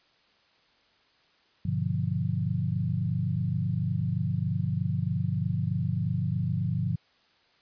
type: chord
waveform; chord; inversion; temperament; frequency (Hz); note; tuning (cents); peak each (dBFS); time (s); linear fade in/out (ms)
sine; G dominant seventh; none; equal with one note detuned; 100.41 / 123.47 / 146.83 / 174.61; G2 / B2 / D3 / F3; +42 / 0 / 0 / 0; -31; 1.65-6.96; 5
effects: white hiss -64 dBFS RMS until 7.61 s + resampled to 11025 Hz